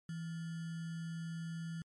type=tone with sample-and-hold; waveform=sine; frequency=164.81 Hz; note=E3; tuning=in tune; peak=-39 dBFS; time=0.09-1.82 s; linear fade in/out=2 ms; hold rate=1575 Hz; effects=MP3 48 kbps